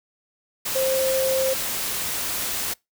sine tone in noise, 528 Hz, C5, 16 cents sharp, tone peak -20 dBFS, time 0.75-1.54 s, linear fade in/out 10 ms, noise white, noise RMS -27 dBFS, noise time 0.65-2.74 s, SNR +4 dB, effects noise-tail reverb RT60 0.2 s tail -25 dB re dry

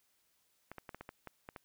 clicks, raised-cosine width 0.5 ms, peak -30 dBFS, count 9, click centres 0.716 / 0.783 / 0.892 / 0.946 / 1.01 / 1.091 / 1.273 / 1.489 / 1.562 s, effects white hiss -75 dBFS RMS until 1.64 s

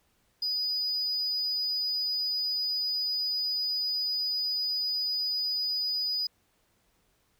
triangle tone, 4954 Hz, D#8, 8 cents flat, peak -25 dBFS, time 0.42-6.27 s, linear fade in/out 5 ms, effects tanh soft clip ceiling -23 dBFS + pink hiss -70 dBFS RMS until 7.39 s

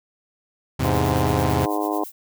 sawtooth chord, E augmented, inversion none, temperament equal, 82.41 / 103.83 / 130.81 Hz, E2 / G#2 / B#2, 0 / 0 / 0 cents, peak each -20 / -23 / -19 dBFS, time 0.79-1.66 s, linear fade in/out 10 ms
violet noise with tremolo, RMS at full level -36 dBFS, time 0.83-2.12 s, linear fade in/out 5 ms, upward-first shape sine, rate 9.1 Hz, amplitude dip 80%
harmonic tone, 103.83 Hz, G#2, in tune, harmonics 3 / 4 / 5 / 6 / 7 / 8 / 9 / 10, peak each -25 / -29 / -33 / -32 / -28 / -32 / -33 / -31 dBFS, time 0.84-2.04 s, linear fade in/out 5 ms
effects none

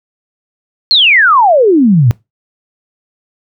sine exponential sweep, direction down, 4388 to 108.1 Hz, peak -4 dBFS, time 0.91-2.11 s, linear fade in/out 0 ms, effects noise-tail reverb RT60 0.2 s tail -21 dB re dry

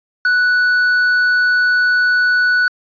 sine tone with tanh clipping, 1480 Hz, F#6, in tune, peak -12 dBFS, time 0.25-2.68 s, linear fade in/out 2 ms, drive 6 dB, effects resampled to 11025 Hz

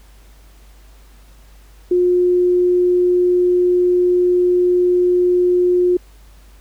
sine tone, 357.8 Hz, F4, 42 cents sharp, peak -11 dBFS, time 1.91-5.97 s, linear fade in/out 5 ms, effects added 50 Hz sine -42 dBFS peak until 6.6 s + pink hiss -52 dBFS RMS until 6.6 s

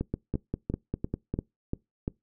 two click trains, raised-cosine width 3 ms, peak -16 / -16 dBFS, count 7 / 7, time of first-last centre 0.14-1.34 / 0.01-2.079 s, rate 5 / 2.9 Hz, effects noise-tail reverb RT60 0.2 s tail -24 dB re dry

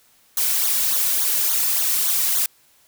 blue noise with flanger, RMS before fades -20 dBFS, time 0.37-2.46 s, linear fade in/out 2 ms, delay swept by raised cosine 0.38 to 2.48 ms, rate 3.5 Hz, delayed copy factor -1, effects white hiss -57 dBFS RMS until 2.87 s

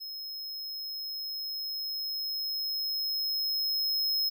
square tone with level ramp, 5150 Hz, E8, 41 cents flat, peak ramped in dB -38 to -26 dBFS, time 0-4.3 s, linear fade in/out 20 ms, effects none

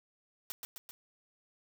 white noise with echo, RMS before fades -40 dBFS, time 0.5-0.52 s, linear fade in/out 0 ms, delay 130 ms, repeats 3, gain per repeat -3 dB, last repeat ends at 0.91 s, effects none

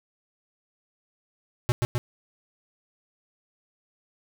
square tone with echo, 121.4 Hz, B2, 29 cents flat, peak -20 dBFS, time 1.69-1.72 s, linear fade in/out 0 ms, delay 130 ms, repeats 2, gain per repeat -2 dB, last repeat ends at 1.98 s, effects none

